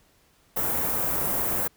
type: band-stop noise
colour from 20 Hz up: white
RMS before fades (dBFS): -26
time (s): 0.56-1.68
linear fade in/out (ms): 10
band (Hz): 1100 to 16000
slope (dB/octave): 12
effects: pink hiss -62 dBFS RMS until 1.76 s